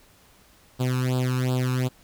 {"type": "tone with flanger", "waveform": "sawtooth", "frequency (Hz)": 127.3, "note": "C3", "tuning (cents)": -47, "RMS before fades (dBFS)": -24, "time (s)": [0.79, 1.89], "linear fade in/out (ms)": 20, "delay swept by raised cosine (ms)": [0.24, 0.78], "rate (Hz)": 2.7, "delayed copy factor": 1, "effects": ["pink hiss -56 dBFS RMS until 2.03 s"]}